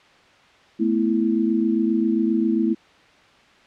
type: chord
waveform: sine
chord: A suspended second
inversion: none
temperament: just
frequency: 220 / 247.5 / 330 Hz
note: A3 / B3 / E4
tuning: 0 / +4 / +2 cents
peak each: -21 / -24 / -21 dBFS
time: 0.79-2.75 s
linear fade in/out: 20 ms
effects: white hiss -52 dBFS RMS until 3.66 s + low-pass 3000 Hz 12 dB/octave